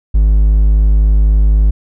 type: tone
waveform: triangle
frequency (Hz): 51.91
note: G#1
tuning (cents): 0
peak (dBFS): -4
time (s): 0.14-1.71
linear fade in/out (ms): 10
effects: none

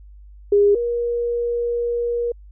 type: tone pair in turn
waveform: sine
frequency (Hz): 407.5 / 475.4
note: G#4 / A#4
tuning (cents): -33 / +34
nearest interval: minor third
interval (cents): 267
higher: second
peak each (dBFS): -11 / -19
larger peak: first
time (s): 0.52-0.75 / 0.75-2.32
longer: second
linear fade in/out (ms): 5
effects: added 50 Hz sine -40 dBFS peak until 2.51 s

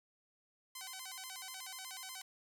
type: tone with vibrato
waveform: 5% pulse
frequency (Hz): 886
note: A5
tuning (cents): +12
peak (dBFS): -33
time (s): 0.75-2.22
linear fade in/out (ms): 5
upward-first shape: square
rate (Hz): 8.2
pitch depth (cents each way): 270
effects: none

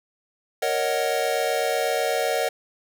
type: chord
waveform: square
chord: D# minor seventh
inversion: second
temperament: equal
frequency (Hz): 466.2 / 554.4 / 622.3 / 740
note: A#4 / C#5 / D#5 / F#5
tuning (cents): 0 / 0 / 0 / 0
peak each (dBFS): -28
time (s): 0.62-2.49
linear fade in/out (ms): 5
effects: none

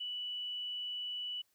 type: tone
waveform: sine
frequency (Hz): 2960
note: F#7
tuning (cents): 0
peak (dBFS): -37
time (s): 0-1.42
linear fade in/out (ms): 10
effects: white hiss -75 dBFS RMS until 1.54 s

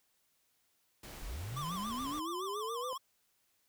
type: noise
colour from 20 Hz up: pink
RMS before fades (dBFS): -49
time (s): 1.03-2.2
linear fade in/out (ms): 5
type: linear sweep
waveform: sine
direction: up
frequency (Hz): 32.74 to 520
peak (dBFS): -39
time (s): 1.22-2.93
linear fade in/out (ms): 0
type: tone with vibrato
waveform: square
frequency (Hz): 1100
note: C#6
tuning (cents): -14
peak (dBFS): -39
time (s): 1.56-2.98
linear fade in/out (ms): 10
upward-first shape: sine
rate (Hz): 7.1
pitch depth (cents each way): 150
effects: white hiss -75 dBFS RMS until 3.68 s

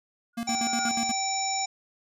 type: tone with exponential growth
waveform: sine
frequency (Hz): 1430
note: F6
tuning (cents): +41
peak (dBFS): -28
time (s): 0.33-0.89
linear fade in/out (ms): 5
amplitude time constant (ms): 120
type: tone with tremolo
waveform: square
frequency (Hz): 233.1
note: A#3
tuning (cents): 0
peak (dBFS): -29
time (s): 0.37-1.12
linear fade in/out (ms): 10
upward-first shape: square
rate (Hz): 8.3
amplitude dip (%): 80
type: harmonic tone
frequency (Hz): 774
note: G5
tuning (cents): -22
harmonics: 1 / 3 / 5 / 7 / 9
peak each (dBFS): -29 / -36 / -40 / -33 / -31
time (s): 0.47-1.66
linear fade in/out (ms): 10
effects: resampled to 32000 Hz

